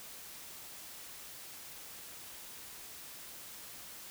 silence, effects white hiss -49 dBFS RMS until 4.1 s

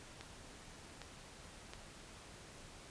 clicks, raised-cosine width 0.2 ms, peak -30 dBFS, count 3, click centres 0.21 / 1.017 / 1.735 s, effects pink hiss -55 dBFS RMS until 2.9 s + resampled to 22050 Hz

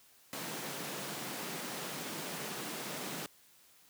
pink high-pass noise, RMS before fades -41 dBFS, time 0.33-3.26 s, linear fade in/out 0 ms, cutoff 140 Hz, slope 48 dB/octave, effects white hiss -63 dBFS RMS until 3.89 s + high-pass 60 Hz 12 dB/octave

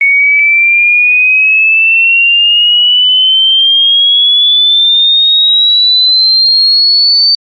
sine exponential sweep, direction up, 2217 to 4584 Hz, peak -4 dBFS, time 0.01-7.35 s, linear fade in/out 2 ms, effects Opus 24 kbps

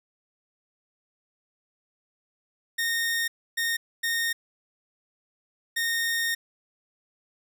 sawtooth tone bursts at uneven times, 1844 Hz, A#6, 19 cents flat, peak -21 dBFS, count 4, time 2.78-3.28 / 3.57-3.77 / 4.03-4.33 / 5.76-6.35 s, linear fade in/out 10 ms, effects none

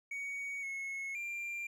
triangle tone with pitch steps, 2242 / 2182 / 2379 Hz, C#7 / C#7 / D7, +19 / -28 / +22 cents, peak -36 dBFS, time 0.11-1.67 s, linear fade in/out 5 ms, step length 520 ms, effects none

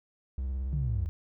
triangle tone with vibrato, 65.41 Hz, C2, in tune, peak -28 dBFS, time 0.38-1.06 s, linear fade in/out 0 ms, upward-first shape square, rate 18 Hz, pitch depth 84 cents each way
sine linear sweep, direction down, 155 to 76 Hz, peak -29 dBFS, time 0.73-1.09 s, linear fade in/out 0 ms
effects none

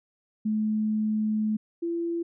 sine tone pair in turn, 215.2 / 338.6 Hz, A3 / E4, -38 / +46 cents, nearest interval minor sixth, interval 784 cents, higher second, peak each -23 / -26 dBFS, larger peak first, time 0.45-1.57 / 1.82-2.23 s, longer first, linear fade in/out 10 ms, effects none

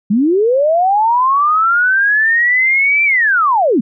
sine linear two-way sweep, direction up then down, 190.5 to 2358 to 190.5 Hz, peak -9 dBFS, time 0.1-3.81 s, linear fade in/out 10 ms, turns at 3.04 s, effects none

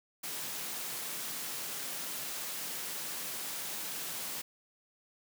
white high-pass noise, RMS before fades -39 dBFS, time 0.23-4.42 s, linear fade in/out 10 ms, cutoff 120 Hz, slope 96 dB/octave, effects none

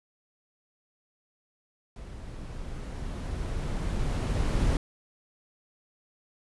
brown noise with level ramp, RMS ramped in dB -42 to -24 dBFS, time 1.96-4.77 s, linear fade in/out 2 ms, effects resampled to 24000 Hz

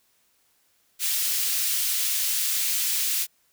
white high-pass noise, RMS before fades -25 dBFS, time 0.99-3.27 s, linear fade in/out 50 ms, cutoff 2600 Hz, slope 12 dB/octave, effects white hiss -66 dBFS RMS until 3.52 s

